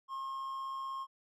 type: tone with amplitude modulation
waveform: triangle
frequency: 1073 Hz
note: C6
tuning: 43 cents sharp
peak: -34 dBFS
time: 0.08-1.07 s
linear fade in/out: 50 ms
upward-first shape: sine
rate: 136 Hz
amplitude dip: 30%
effects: none